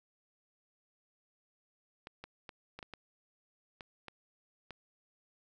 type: clicks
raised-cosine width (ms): 0.3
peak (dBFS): -29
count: 9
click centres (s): 2.071 / 2.24 / 2.492 / 2.79 / 2.828 / 2.937 / 3.808 / 4.083 / 4.707
effects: none